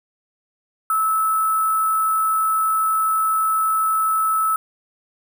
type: tone with sample-and-hold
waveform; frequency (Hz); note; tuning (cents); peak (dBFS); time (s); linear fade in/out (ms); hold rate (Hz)
sine; 1306; E6; -17; -16; 0.9-4.56; 2; 11025
effects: none